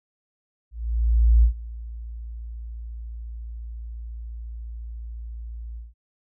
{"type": "tone with ADSR envelope", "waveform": "sine", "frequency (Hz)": 57.1, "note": "A#1", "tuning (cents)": -35, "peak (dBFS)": -11, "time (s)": [0.71, 5.94], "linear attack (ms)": 720, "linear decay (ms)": 99, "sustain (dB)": -21, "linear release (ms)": 170, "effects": []}